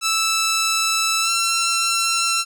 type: tone with pitch glide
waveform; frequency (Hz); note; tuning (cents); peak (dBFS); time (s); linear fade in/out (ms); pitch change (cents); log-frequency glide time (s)
10% pulse; 1318.5 to 1350.9; E6 to E6; 0 to +42; -9; 0.01-2.45; 50; +42; 1.21-1.31
effects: none